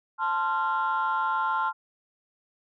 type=chord; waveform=sine; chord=F major; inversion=first; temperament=equal with one note detuned; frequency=880 / 1046.5 / 1381.7 Hz; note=A5 / C6 / F6; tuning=0 / 0 / -19 cents; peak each=-27 dBFS; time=0.18-1.73 s; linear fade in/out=50 ms; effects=tanh soft clip ceiling -18 dBFS